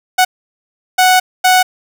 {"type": "tone bursts at uneven times", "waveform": "sawtooth", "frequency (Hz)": 740, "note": "F#5", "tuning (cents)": 0, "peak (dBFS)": -3, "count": 3, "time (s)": [[0.18, 0.25], [0.98, 1.2], [1.44, 1.63]], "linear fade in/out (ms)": 10, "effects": []}